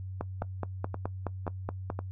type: two click trains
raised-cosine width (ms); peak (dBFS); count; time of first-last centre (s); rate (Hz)
1; -21 / -18; 4 / 9; 0.42-1.991 / 0.21-1.901; 1.91 / 4.73
effects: noise-tail reverb RT60 0.1 s tail -20 dB re dry + added 94 Hz sine -36 dBFS peak until 2.11 s